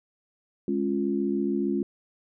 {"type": "chord", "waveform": "sine", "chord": "Db major", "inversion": "second", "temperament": "equal with one note detuned", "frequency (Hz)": [207.7, 274.5, 349.2], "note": ["Ab3", "Db4", "F4"], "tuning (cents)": [0, -17, 0], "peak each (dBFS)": -28, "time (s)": [0.68, 1.83], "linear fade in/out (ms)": 2, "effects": []}